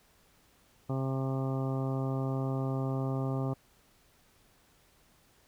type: harmonic tone with a mistuned harmonic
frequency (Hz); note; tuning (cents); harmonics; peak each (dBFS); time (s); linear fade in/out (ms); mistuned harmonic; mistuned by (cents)
133.3; C3; +33; 1 / 2 / 3 / 4 / 5 / 6 / 7 / 8 / 9; -31 / -36 / -40 / -42 / -43 / -46 / -50 / -49 / -47; 0.89-3.54; 10; 7; -23
effects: pink hiss -65 dBFS RMS until 5.47 s